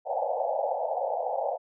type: band-pass noise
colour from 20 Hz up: pink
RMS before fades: -29 dBFS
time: 0.05-1.58 s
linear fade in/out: 50 ms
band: 510 to 860 Hz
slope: 96 dB/octave
effects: none